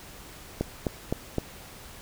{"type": "click train", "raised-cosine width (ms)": 2, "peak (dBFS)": -12, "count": 4, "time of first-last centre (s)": [0.61, 1.383], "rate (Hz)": 3.88, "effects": ["pink hiss -46 dBFS RMS until 2.01 s"]}